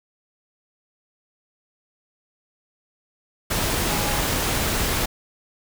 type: tone in noise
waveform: sine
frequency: 830 Hz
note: G#5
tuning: 1 cent flat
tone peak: -31 dBFS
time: 3.89-4.2 s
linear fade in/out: 10 ms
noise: pink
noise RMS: -23 dBFS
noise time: 3.5-5.06 s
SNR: -11 dB
effects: none